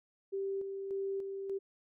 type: tone with tremolo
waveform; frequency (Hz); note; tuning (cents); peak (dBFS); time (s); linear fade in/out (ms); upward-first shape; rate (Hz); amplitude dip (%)
sine; 391.1; G4; -4; -33; 0.32-1.59; 20; square; 1.7; 40
effects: none